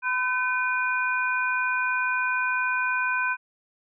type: tone cluster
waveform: sine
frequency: 1007 / 1524 / 2446 Hz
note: B5 / G6 / D#7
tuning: +33 / -49 / -30 cents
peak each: -28 / -25 / -29 dBFS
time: 0.02-3.37 s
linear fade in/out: 50 ms
effects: none